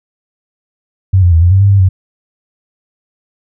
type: tone with pitch steps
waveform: sine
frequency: 94.9 / 88.2 / 81.8 / 87.8 / 96.2 / 99.7 / 98.9 / 93.5 Hz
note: F#2 / F2 / E2 / F2 / G2 / G2 / G2 / F#2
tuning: +44 / +18 / -13 / +10 / -32 / +30 / +16 / +19 cents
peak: -4 dBFS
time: 1.13-1.89 s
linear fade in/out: 10 ms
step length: 95 ms
effects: none